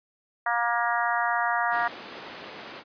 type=harmonic tone; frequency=236.4 Hz; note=A#3; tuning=24 cents sharp; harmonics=3 / 4 / 5 / 6 / 7 / 8; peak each=-28 / -29 / -30 / -31 / -31 / -32 dBFS; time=0.46-1.88 s; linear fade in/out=5 ms
type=band-pass noise; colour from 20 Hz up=pink; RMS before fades=-42 dBFS; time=1.7-2.84 s; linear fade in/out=50 ms; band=310 to 4000 Hz; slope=12 dB/octave
effects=resampled to 11025 Hz